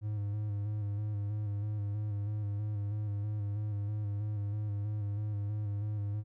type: tone with vibrato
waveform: triangle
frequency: 103.83 Hz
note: G#2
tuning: in tune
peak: -30 dBFS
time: 0.01-6.24 s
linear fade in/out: 50 ms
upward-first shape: square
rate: 3.1 Hz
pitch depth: 33 cents each way
effects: none